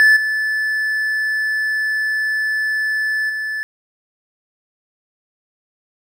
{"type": "tone with level steps", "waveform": "triangle", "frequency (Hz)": 1741, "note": "A6", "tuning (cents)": -19, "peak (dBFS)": [-6, -15, -19], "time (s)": [0, 3.63], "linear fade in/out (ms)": 0, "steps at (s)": [0.16, 3.29], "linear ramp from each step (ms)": 10, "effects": []}